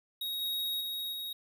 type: tone with level steps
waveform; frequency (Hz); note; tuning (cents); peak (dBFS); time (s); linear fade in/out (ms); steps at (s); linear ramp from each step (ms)
square; 3777; A#7; +22; -34 / -32 / -35 / -37; 0.21-1.33; 5; 0.41 / 0.8 / 1.12; 10
effects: none